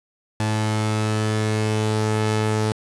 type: tone pair together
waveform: sawtooth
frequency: 108.11 / 432.7 Hz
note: A2 / A4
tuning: -30 / -29 cents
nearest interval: 2 octaves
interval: 2401 cents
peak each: -16 / -24 dBFS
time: 0.4-2.72 s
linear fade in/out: 0 ms
effects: resampled to 24000 Hz + 9-bit